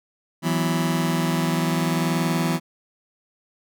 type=chord; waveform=sawtooth; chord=E suspended second; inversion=none; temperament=just; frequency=164.81 / 185.42 / 247.2 Hz; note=E3 / F#3 / B3; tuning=0 / +4 / +2 cents; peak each=-18 / -23 / -22 dBFS; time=0.42-2.6 s; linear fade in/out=50 ms; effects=none